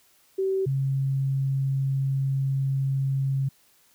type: tone pair in turn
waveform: sine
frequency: 383.7 / 135.66 Hz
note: G4 / C#3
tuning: -37 / -37 cents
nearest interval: octave + tritone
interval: 1800 cents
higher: first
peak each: -22 dBFS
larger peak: neither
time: 0.38-0.66 / 0.66-3.49 s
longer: second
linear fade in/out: 10 ms
effects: white hiss -61 dBFS RMS until 3.94 s

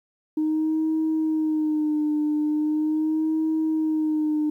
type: tone with vibrato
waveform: sine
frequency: 308.5 Hz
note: D#4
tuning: 15 cents flat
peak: -19 dBFS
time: 0.37-4.5 s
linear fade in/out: 5 ms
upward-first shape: sine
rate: 0.4 Hz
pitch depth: 45 cents each way
effects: tanh soft clip ceiling -17 dBFS + 10-bit

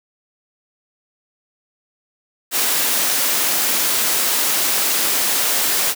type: high-pass noise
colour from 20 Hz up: white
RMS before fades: -18 dBFS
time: 2.51-5.95 s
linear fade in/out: 50 ms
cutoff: 230 Hz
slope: 12 dB/octave
effects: none

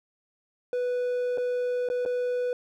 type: tone with dropouts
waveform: triangle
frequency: 493.9 Hz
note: B4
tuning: in tune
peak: -23 dBFS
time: 0.73-2.53 s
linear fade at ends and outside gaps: 1 ms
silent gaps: 1.375-1.381 / 1.888-1.9 / 2.052-2.06 s
effects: none

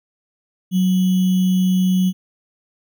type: tone with sample-and-hold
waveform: sine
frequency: 185 Hz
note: F#3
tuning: in tune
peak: -13 dBFS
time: 0.71-2.13 s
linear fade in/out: 50 ms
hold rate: 3150 Hz
effects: none

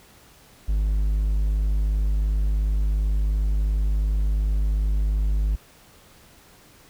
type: tone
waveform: triangle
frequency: 51.4 Hz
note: G#1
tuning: 17 cents flat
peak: -17 dBFS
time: 0.68-5.56 s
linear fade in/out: 10 ms
effects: pink hiss -52 dBFS RMS until 6.89 s

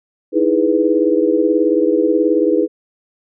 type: chord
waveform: sine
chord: E major seventh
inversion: third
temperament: equal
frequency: 311.1 / 329.6 / 415.3 / 493.9 Hz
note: D#4 / E4 / G#4 / B4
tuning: 0 / 0 / 0 / 0 cents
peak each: -17 dBFS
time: 0.32-2.68 s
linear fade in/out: 50 ms
effects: none

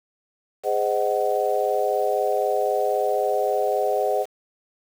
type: chord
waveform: sine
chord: Ab dominant seventh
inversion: none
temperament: just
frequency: 415.3 / 519.1 / 623 / 747.5 Hz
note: Ab4 / C5 / Eb5 / Gb5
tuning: 0 / -14 / +2 / +17 cents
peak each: -25 dBFS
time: 0.63-4.26 s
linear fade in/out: 50 ms
effects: 7-bit

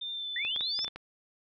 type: tone with pitch glide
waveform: sine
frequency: 3597 to 3517 Hz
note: A7 to A7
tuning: +37 to -1 cents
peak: -34 dBFS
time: 0.01-0.89 s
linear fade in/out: 10 ms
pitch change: -38 cents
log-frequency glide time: 0.12-0.27 s
type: linear sweep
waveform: sine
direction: up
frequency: 1826 to 5500 Hz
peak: -31 dBFS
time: 0.36-0.85 s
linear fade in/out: 2 ms
type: clicks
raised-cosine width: 0.3 ms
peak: -25 dBFS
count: 7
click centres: 0.45 / 0.562 / 0.609 / 0.791 / 0.846 / 0.88 / 0.96 s
effects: none

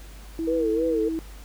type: tone with pitch glide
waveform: sine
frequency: 326.9 to 323.7 Hz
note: E4 to E4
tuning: -14 to -31 cents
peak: -25 dBFS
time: 0.39-1.19 s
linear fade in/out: 0 ms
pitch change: -17 cents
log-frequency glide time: 0.8-1.01 s
type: tone with vibrato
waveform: sine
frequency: 465.6 Hz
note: A#4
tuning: 2 cents flat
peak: -22 dBFS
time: 0.47-1.09 s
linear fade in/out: 10 ms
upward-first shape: sine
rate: 3.2 Hz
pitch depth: 120 cents each way
effects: added 50 Hz sine -40 dBFS peak until 1.44 s + pink hiss -49 dBFS RMS until 1.44 s

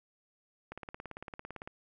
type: click train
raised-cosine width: 0.5 ms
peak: -27 dBFS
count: 18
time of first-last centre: 0.72-1.675 s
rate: 17.8 Hz
effects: none

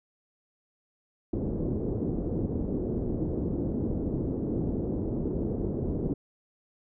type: low-pass noise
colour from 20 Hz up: white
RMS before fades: -30 dBFS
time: 1.33-6.14 s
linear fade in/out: 5 ms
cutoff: 390 Hz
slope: 24 dB/octave
effects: none

